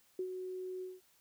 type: tone with ADSR envelope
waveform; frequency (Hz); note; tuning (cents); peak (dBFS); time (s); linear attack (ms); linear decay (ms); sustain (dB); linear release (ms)
sine; 370; F#4; 0; -33; 0.19-1.01; 3; 76; -6; 190
effects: white hiss -69 dBFS RMS until 1.2 s